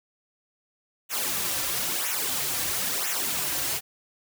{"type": "noise with flanger", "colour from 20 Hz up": "white", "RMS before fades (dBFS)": -28, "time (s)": [1.09, 3.81], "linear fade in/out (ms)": 50, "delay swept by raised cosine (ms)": [0.21, 4.81], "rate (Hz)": 1, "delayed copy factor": -0.75, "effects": []}